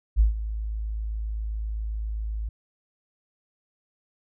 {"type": "tone with ADSR envelope", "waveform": "sine", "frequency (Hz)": 53.8, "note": "A1", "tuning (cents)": -38, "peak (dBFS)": -13, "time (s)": [0.16, 2.49], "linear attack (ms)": 40, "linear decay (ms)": 130, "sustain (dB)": -14, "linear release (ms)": 5, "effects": []}